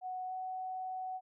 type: tone with pitch glide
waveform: sine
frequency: 740 to 746.9 Hz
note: F#5 to F#5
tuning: 0 to +16 cents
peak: -37 dBFS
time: 0.01-1.21 s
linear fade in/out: 50 ms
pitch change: +16 cents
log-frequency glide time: 0.27-0.32 s
effects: none